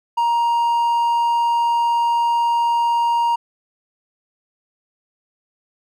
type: tone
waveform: triangle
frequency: 939 Hz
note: A#5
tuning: 12 cents sharp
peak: -13 dBFS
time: 0.17-3.36 s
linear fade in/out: 10 ms
effects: none